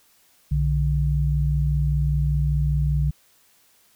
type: tone pair together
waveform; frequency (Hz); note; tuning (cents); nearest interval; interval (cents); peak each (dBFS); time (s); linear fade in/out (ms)
sine; 61.73 / 146.83; B1 / D3; 0 / 0; octave + minor third; 1500; -21; 0.51-3.11; 10
effects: white hiss -59 dBFS RMS until 3.95 s